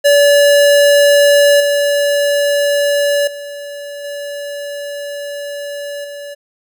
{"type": "tone with level steps", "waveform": "square", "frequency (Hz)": 574, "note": "D5", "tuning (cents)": -40, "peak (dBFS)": [-7, -12, -26, -23, -27], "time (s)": [0.04, 6.35], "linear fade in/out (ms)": 20, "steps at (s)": [1.6, 3.27, 4.04, 6.04], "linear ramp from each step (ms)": 5, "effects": []}